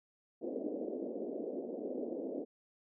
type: band-pass noise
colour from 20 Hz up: pink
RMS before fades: -40 dBFS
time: 0.41-2.45 s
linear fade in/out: 20 ms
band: 240 to 590 Hz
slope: 48 dB/octave
effects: none